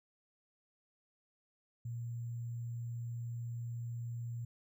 sine tone with sample-and-hold, 118.1 Hz, A#2, 23 cents sharp, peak -38 dBFS, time 1.85-4.45 s, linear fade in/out 5 ms, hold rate 7350 Hz, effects none

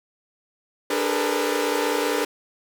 sawtooth tone cluster, 295 / 408.2 / 443.3 / 469 / 499.3 Hz, D4 / G#4 / A4 / A#4 / B4, +8 / -30 / +13 / +11 / +19 cents, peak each -24 dBFS, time 0.9-2.25 s, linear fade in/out 5 ms, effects none

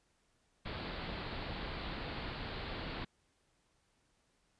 pink low-pass noise, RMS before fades -42 dBFS, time 0.65-3.05 s, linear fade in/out 10 ms, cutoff 4600 Hz, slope 96 dB/octave, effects pink hiss -75 dBFS RMS until 4.59 s + resampled to 22050 Hz

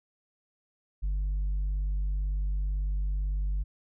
sine tone with tanh clipping, 49 Hz, G1, in tune, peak -27 dBFS, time 1.02-3.64 s, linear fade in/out 20 ms, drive 2 dB, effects none

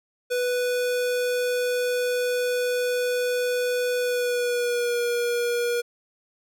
square tone with pitch glide, 493.9 to 478.5 Hz, B4 to A#4, 0 to +45 cents, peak -23 dBFS, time 0.3-5.82 s, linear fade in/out 20 ms, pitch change -55 cents, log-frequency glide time 3.99-5 s, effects none

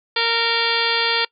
harmonic tone with a mistuned harmonic, 462.6 Hz, A#4, 13 cents flat, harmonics 1 / 2 / 3 / 4 / 5 / 6 / 7 / 8 / 9 / 10, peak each -26 / -26 / -26 / -26 / -26 / -26 / -26 / -26 / -26 / -26 dBFS, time 0.16-1.25 s, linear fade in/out 5 ms, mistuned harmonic 8, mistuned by -79 cents, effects noise-tail reverb RT60 0.1 s tail -23 dB re dry

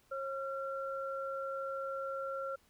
sine tone pair together, 541 / 1366.9 Hz, C#5 / F6, -42 / -38 cents, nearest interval octave + major third, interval 1604 cents, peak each -38 / -40 dBFS, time 0.11-2.56 s, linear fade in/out 10 ms, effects pink hiss -69 dBFS RMS until 2.69 s

